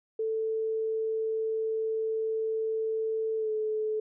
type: tone with pitch glide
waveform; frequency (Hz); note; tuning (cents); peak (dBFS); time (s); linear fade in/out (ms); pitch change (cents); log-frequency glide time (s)
sine; 442.2 to 432.1; A4 to A4; +9 to -31; -27; 0.19-4; 5; -40; 3.37-3.5
effects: none